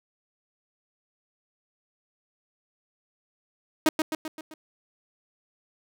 sawtooth tone with echo, 313.5 Hz, D#4, 13 cents sharp, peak -13 dBFS, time 3.86-3.89 s, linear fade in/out 2 ms, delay 130 ms, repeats 5, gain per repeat -5 dB, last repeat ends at 4.54 s, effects none

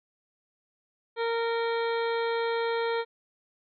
harmonic tone with a mistuned harmonic, 461.9 Hz, A#4, 16 cents flat, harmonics 1 / 2 / 3 / 4 / 5 / 7 / 8 / 9, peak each -27 / -33 / -37 / -39 / -41 / -44 / -45 / -46 dBFS, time 1.16-3.05 s, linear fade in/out 50 ms, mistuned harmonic 9, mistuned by -16 cents, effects none

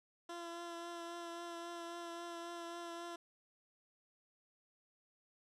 15% pulse tone with vibrato, 341.2 Hz, F4, 40 cents flat, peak -38 dBFS, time 0.29-3.16 s, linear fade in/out 5 ms, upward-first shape triangle, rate 3.7 Hz, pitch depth 20 cents each way, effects low-pass 9000 Hz 12 dB/octave

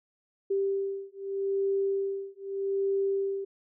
sine beating tone pair, 392.2 / 393.01 Hz, G4 / G4, +1 / +4 cents, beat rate 0.81 Hz, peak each -30 dBFS, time 0.5-3.45 s, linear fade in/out 10 ms, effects none

